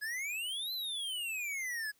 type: exponential two-way sweep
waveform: square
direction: up then down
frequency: 1661.2 to 4118 to 1661.2 Hz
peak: -36 dBFS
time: 0.01-1.92 s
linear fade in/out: 20 ms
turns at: 0.73 s
effects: white hiss -71 dBFS RMS until 1.99 s